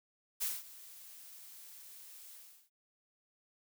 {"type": "noise with ADSR envelope", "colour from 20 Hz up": "blue", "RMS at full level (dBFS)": -34, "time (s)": [0.4, 2.7], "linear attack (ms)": 23, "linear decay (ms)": 200, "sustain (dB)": -19, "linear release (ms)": 350, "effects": []}